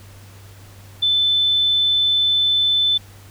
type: tone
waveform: sine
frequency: 3520 Hz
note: A7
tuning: in tune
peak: -14 dBFS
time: 1.02-2.98 s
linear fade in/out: 10 ms
effects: added 98 Hz sine -41 dBFS peak until 3.3 s + pink hiss -47 dBFS RMS until 3.3 s